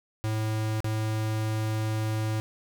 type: tone with dropouts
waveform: square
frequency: 109.1 Hz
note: A2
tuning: 14 cents flat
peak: -27 dBFS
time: 0.24-2.4 s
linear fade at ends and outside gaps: 0 ms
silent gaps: 0.804-0.844 s
effects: 9-bit